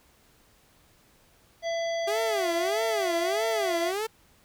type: harmonic tone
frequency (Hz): 669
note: E5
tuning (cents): +25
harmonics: 1 / 3 / 5 / 7 / 9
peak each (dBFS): -27 / -37 / -41 / -44 / -46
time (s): 1.62-3.93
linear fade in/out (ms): 50
type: tone with vibrato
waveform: sawtooth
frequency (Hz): 392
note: G4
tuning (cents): 0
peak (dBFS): -24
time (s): 2.07-4.07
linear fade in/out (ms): 10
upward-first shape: sine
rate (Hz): 1.6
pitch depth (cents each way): 250
effects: pink hiss -61 dBFS RMS until 4.44 s